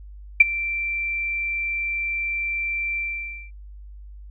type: tone with ADSR envelope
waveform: sine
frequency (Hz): 2349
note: D7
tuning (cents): 0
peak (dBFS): -4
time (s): 0.4-3.51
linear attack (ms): 7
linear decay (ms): 22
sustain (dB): -19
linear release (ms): 540
effects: added 50 Hz sine -38 dBFS peak until 4.3 s